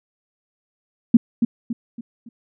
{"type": "tone with echo", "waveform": "sine", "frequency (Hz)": 233.1, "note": "A#3", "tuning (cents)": 0, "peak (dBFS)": -5, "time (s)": [1.14, 1.17], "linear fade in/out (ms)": 5, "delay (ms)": 280, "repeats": 4, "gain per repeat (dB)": -8, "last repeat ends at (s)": 2.29, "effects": []}